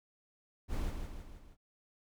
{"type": "noise with echo", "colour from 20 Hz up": "brown", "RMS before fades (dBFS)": -35, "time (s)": [0.68, 0.93], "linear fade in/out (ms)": 50, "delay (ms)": 160, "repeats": 4, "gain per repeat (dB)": -5, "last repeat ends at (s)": 1.57, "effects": []}